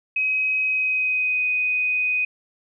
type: tone with pitch glide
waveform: sine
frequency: 2535 to 2497 Hz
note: D#7 to D#7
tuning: +32 to +6 cents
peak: -19 dBFS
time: 0.16-2.25 s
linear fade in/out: 5 ms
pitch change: -26 cents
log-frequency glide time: 0.62-1.47 s
effects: none